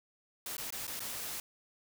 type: noise with dropouts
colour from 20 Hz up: white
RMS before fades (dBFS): -40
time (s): 0.46-1.4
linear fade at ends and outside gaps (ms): 2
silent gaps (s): 0.568-0.58 / 0.705-0.724 / 0.869-0.877 / 0.995-1.003
effects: none